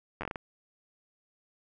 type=slowing click train; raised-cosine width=0.5 ms; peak=-20 dBFS; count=7; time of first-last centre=0.21-0.358 s; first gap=10 ms; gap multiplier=1.36; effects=none